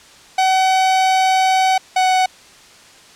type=tone pair in turn; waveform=45% pulse; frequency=756 / 746 Hz; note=F#5 / F#5; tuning=+37 / +14 cents; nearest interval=unison; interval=23 cents; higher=first; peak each=-12 dBFS; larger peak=neither; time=0.38-1.78 / 1.96-2.26 s; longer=first; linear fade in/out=5 ms; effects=white hiss -44 dBFS RMS until 3.15 s + low-pass 7000 Hz 12 dB/octave